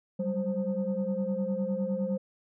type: tone cluster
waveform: sine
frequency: 189.1 / 198.9 / 524 Hz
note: F#3 / G3 / C5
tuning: +38 / +25 / +2 cents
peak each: -31 dBFS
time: 0.19-2.18 s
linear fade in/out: 10 ms
effects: tanh soft clip ceiling -21 dBFS